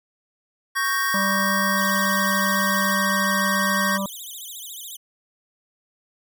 square chord, G diminished, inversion second, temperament equal, 1108.7 / 1568 / 1864.7 Hz, Db6 / G6 / Bb6, 0 / 0 / 0 cents, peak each -26 dBFS, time 0.75-3.98 s, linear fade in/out 20 ms
violet noise, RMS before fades -35 dBFS, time 0.84-2.94 s, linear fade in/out 5 ms
harmonic tone, 196 Hz, G3, in tune, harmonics 1 / 3 / 5 / 6, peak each -25 / -30 / -32 / -33 dBFS, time 1.14-4.06 s, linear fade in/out 2 ms
5% pulse tone with vibrato, 3402 Hz, G#7, 41 cents sharp, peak -27 dBFS, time 1.77-4.97 s, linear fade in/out 10 ms, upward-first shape sine, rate 14 Hz, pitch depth 220 cents each way
effects none

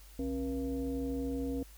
sine tone with frequency modulation, 270 Hz, C#4, 45 cents flat, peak -32 dBFS, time 0.19-1.63 s, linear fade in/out 2 ms, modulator 207 Hz, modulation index 0.94, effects added 50 Hz sine -52 dBFS peak until 1.77 s + white hiss -59 dBFS RMS until 1.77 s

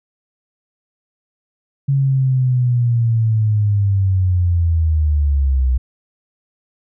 sine linear sweep, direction down, 139 to 61.9 Hz, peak -12 dBFS, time 1.88-5.78 s, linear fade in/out 10 ms, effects none

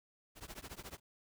pink noise with tremolo, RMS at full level -45 dBFS, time 0.35-1 s, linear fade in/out 50 ms, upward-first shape triangle, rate 14 Hz, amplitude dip 100%, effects none

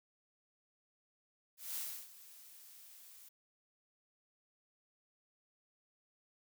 blue noise with ADSR envelope, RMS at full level -40 dBFS, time 1.57-3.29 s, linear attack 190 ms, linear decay 310 ms, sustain -17 dB, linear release 8 ms, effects none

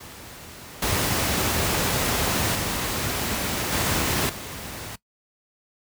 pink noise with level steps, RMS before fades -41 / -23 / -26 / -23 / -35 dBFS, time 0-4.96 s, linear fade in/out 10 ms, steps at 0.82 / 2.55 / 3.72 / 4.29 s, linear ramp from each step 5 ms, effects noise-tail reverb RT60 0.1 s tail -20 dB re dry + high-pass 60 Hz 12 dB/octave

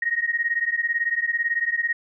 sine beating tone pair, 1864.7 / 1882.7 Hz, A#6 / A#6, 0 / +17 cents, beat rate 18 Hz, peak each -24 dBFS, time 0.02-1.93 s, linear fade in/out 5 ms, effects none

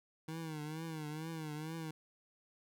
25% pulse tone with vibrato, 156.9 Hz, D#3, 15 cents sharp, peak -37 dBFS, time 0.28-1.91 s, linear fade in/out 5 ms, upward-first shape triangle, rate 2.2 Hz, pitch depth 97 cents each way, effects none

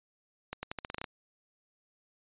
accelerating click train, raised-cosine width 0.3 ms, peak -20 dBFS, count 10, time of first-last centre 0.53-1.042 s, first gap 100 ms, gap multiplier 0.85, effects resampled to 8000 Hz

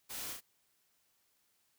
white noise with echo, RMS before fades -44 dBFS, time 0.09-0.34 s, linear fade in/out 20 ms, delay 35 ms, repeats 2, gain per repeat -3 dB, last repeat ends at 0.41 s, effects white hiss -75 dBFS RMS until 1.78 s

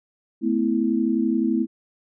sine tone cluster, 220.2 / 251.8 / 328 Hz, A3 / B3 / E4, +2 / +34 / -9 cents, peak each -23 dBFS, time 0.41-1.67 s, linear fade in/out 50 ms, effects none

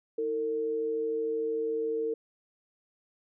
sine tone pair together, 320.6 / 453.4 Hz, E4 / A#4, -48 / -48 cents, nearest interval tritone, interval 600 cents, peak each -38 / -28 dBFS, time 0.18-2.14 s, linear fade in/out 5 ms, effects none

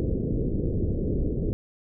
pink low-pass noise, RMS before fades -26 dBFS, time 0-1.53 s, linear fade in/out 0 ms, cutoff 490 Hz, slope 48 dB/octave, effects none

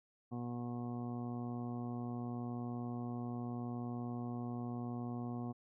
harmonic tone, 120.8 Hz, B2, 38 cents flat, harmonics 1 / 2 / 3 / 4 / 5 / 6 / 7 / 8 / 9, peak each -43 / -41 / -51 / -55 / -60 / -51 / -59 / -63 / -56 dBFS, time 0.31-5.53 s, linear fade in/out 20 ms, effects none

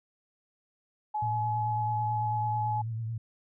sine tone, 849 Hz, G#5, 38 cents sharp, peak -28 dBFS, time 1.14-2.82 s, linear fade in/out 10 ms
sine tone with vibrato, 113 Hz, A2, 47 cents sharp, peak -31 dBFS, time 1.22-3.18 s, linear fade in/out 5 ms, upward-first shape sine, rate 9.1 Hz, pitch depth 45 cents each way
effects none

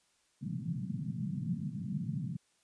white band-pass noise, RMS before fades -37 dBFS, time 0.41-2.37 s, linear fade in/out 10 ms, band 120 to 210 Hz, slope 48 dB/octave, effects white hiss -72 dBFS RMS until 2.63 s + resampled to 22050 Hz

